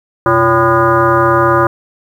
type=tone with frequency modulation; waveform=sine; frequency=784 Hz; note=G5; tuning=in tune; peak=-7 dBFS; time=0.26-1.67 s; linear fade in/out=2 ms; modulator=219 Hz; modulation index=2.8; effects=7-bit